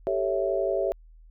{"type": "chord", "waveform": "sine", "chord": "A dominant seventh", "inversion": "third", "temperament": "equal with one note detuned", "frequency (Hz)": [392, 443.3, 554.4, 659.3], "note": ["G4", "A4", "C#5", "E5"], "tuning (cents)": [0, 13, 0, 0], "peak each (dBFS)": [-28, -33, -28, -28], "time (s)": [0.07, 0.92], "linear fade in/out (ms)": 0, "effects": ["added 40 Hz sine -48 dBFS peak until 1.3 s"]}